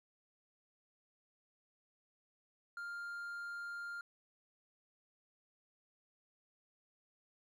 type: tone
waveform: triangle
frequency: 1400 Hz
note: F6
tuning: 4 cents sharp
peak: -40 dBFS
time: 2.77-4.01 s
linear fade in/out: 2 ms
effects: none